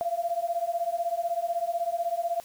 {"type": "beating tone pair", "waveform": "sine", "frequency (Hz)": [677, 693], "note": ["E5", "F5"], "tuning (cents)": [46, -14], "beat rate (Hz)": 16, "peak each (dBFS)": -29, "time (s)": [0.01, 2.4], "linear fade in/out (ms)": 0, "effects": ["white hiss -52 dBFS RMS until 2.44 s"]}